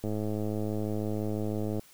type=click train; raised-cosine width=2 ms; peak=-20 dBFS; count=187; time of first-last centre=0.04-1.795 s; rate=106 Hz; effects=white hiss -57 dBFS RMS until 1.93 s